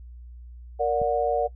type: chord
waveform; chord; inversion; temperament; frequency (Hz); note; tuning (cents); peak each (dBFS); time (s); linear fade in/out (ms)
sine; Bb augmented; none; just; 466.2 / 582.7 / 728.4; Bb4 / D5 / F#5; 0 / -14 / -27; -25; 0.79-1.48; 20
type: click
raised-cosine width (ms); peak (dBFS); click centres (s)
5; -23; 1.017
effects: noise-tail reverb RT60 0.1 s tail -19 dB re dry + added 60 Hz sine -40 dBFS peak until 1.55 s